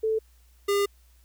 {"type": "tone pair in turn", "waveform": ["sine", "square"], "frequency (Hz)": [440, 403.2], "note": ["A4", "G4"], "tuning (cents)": [0, 49], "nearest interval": "major second", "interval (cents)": 151, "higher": "first", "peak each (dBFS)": -22, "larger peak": "neither", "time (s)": [[0.03, 0.19], [0.68, 0.86]], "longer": "second", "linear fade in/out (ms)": 10, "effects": ["added 60 Hz sine -55 dBFS peak until 1.24 s", "white hiss -65 dBFS RMS until 1.24 s"]}